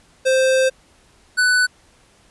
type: tone pair in turn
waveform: square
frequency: 523.3 / 1493 Hz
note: C5 / F#6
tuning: 0 / +15 cents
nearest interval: octave + tritone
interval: 1815 cents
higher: second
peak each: -14 dBFS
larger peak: neither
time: 0.25-0.7 / 1.37-1.67 s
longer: first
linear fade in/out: 20 ms
effects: pink hiss -54 dBFS RMS until 2.3 s + resampled to 24000 Hz